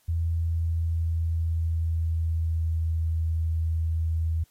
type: tone with pitch glide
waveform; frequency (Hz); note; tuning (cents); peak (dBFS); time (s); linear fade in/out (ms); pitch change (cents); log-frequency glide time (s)
sine; 83 to 81.2; E2 to E2; +12 to -26; -23; 0.08-4.44; 10; -38; 0.23-2.98
effects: white hiss -65 dBFS RMS until 4.5 s + AAC 48 kbps